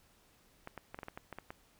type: clicks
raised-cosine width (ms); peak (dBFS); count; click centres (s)
0.5; -28; 10; 0.674 / 0.777 / 0.945 / 0.989 / 1.032 / 1.084 / 1.175 / 1.327 / 1.386 / 1.505
effects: pink hiss -67 dBFS RMS until 1.79 s